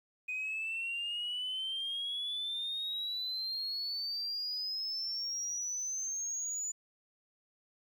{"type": "exponential sweep", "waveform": "sine", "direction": "up", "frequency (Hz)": [2489, 7010], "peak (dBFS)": -33, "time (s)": [0.28, 6.72], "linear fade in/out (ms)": 10, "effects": ["tanh soft clip ceiling -31 dBFS", "11-bit"]}